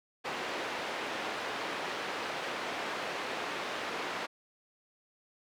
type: band-pass noise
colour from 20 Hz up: pink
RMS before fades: -37 dBFS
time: 0.24-4.27 s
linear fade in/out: 20 ms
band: 420 to 3100 Hz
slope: 12 dB/octave
effects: none